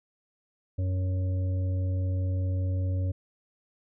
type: harmonic tone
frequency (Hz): 92.5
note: F#2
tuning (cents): 0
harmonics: 1 / 3 / 5 / 6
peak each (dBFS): -25 / -40 / -49 / -43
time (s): 0.78-3.12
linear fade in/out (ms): 10
effects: none